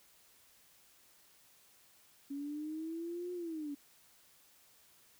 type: linear two-way sweep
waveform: sine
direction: up then down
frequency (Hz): 277.2 to 360 to 279.9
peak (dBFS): -38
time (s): 2.3-3.75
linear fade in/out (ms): 10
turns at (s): 3.33
effects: white hiss -65 dBFS RMS until 5.19 s